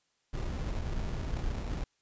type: noise with sample-and-hold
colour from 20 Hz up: brown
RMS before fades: -34 dBFS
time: 0.33-1.84 s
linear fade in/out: 5 ms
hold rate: 1575 Hz
effects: white hiss -75 dBFS RMS until 2.01 s + resampled to 16000 Hz